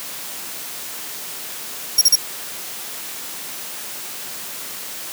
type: tone bursts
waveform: sawtooth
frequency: 5588 Hz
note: F8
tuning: in tune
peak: -6 dBFS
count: 3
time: 1.98-2.156 s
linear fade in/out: 5 ms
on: 34 ms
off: 37 ms
effects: white hiss -31 dBFS RMS until 5.12 s + high-pass 150 Hz 12 dB/octave